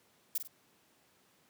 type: noise with echo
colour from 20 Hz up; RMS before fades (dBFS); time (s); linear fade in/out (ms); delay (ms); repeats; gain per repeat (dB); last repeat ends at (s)
violet; -32; 0.35-0.38; 5; 48; 2; -8; 0.476
effects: pink hiss -68 dBFS RMS until 1.49 s + high-pass 150 Hz 12 dB/octave